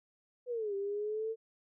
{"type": "exponential two-way sweep", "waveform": "sine", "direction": "down then up", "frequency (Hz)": [504, 392.9, 452], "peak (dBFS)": -33, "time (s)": [0.46, 1.36], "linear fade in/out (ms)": 50, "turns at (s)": 0.75, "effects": []}